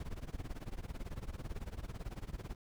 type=noise with tremolo; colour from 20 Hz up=brown; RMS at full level=-39 dBFS; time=0-2.55 s; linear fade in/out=2 ms; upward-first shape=sine; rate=18 Hz; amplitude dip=90%; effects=none